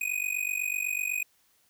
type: tone with amplitude modulation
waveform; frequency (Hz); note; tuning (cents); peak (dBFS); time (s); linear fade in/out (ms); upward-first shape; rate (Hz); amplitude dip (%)
square; 2489; D#7; 0; -25; 0.01-1.23; 5; sine; 48; 90
effects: white hiss -67 dBFS RMS until 1.69 s